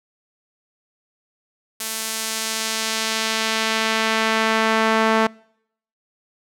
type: tone with band-pass filter sweep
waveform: sawtooth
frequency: 221.6 Hz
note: A3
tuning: 13 cents sharp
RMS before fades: -21 dBFS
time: 1.8-5.27 s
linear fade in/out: 5 ms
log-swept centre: 11000 to 1100 Hz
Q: 0.7
effects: noise-tail reverb RT60 0.7 s tail -26 dB re dry